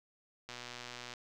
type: click train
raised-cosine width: 0.2 ms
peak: -27 dBFS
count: 80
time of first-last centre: 0.49-1.138 s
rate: 122 Hz
effects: none

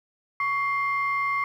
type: tone pair together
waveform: sine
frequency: 1118.9 / 2100 Hz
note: C#6 / C7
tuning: +16 / +6 cents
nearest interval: major seventh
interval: 1090 cents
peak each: -24 / -26 dBFS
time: 0.4-1.44 s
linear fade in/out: 2 ms
effects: tanh soft clip ceiling -16 dBFS + 10-bit

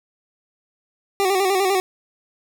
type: tone with vibrato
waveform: 25% pulse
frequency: 383.9 Hz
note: G4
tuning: 36 cents flat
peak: -13 dBFS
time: 1.2-1.8 s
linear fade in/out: 0 ms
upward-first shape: square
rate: 10 Hz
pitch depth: 59 cents each way
effects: none

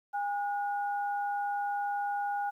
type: tone pair together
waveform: sine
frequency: 813 / 1450.5 Hz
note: G#5 / F#6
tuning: -37 / -35 cents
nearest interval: minor seventh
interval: 1002 cents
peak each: -30 / -39 dBFS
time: 0.13-2.51 s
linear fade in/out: 20 ms
effects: 11-bit

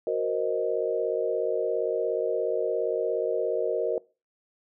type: chord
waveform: sine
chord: C half-diminished seventh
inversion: second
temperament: equal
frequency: 370 / 466.2 / 523.3 / 622.3 Hz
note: Gb4 / Bb4 / C5 / Eb5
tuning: 0 / 0 / 0 / 0 cents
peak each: -31 / -27 / -32 / -30 dBFS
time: 0.07-3.98 s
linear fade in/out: 2 ms
effects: noise-tail reverb RT60 0.3 s tail -22 dB re dry

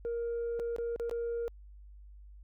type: tone with dropouts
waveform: sine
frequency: 468.7 Hz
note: A#4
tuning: 9 cents sharp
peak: -30 dBFS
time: 0.05-1.48 s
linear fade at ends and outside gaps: 0 ms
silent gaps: 0.593-0.598 / 0.763-0.784 / 0.961-0.998 / 1.096-1.112 s
effects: tanh soft clip ceiling -30 dBFS + added 50 Hz sine -49 dBFS peak until 2.43 s

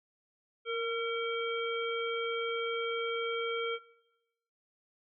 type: harmonic tone with a mistuned harmonic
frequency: 456 Hz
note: A#4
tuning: 38 cents flat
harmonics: 1 / 3 / 5 / 7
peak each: -33 / -38 / -40 / -41 dBFS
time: 0.65-3.79 s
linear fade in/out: 50 ms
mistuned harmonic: 1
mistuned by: +28 cents
effects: noise-tail reverb RT60 0.9 s tail -18 dB re dry

